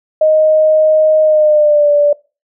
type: tone with pitch glide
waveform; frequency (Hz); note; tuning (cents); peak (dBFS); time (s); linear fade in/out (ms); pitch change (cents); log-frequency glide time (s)
sine; 622.3 to 584; D#5 to D5; 0 to -10; -6; 0.21-2.13; 5; -110; 1.22-1.91
effects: noise-tail reverb RT60 0.3 s tail -23 dB re dry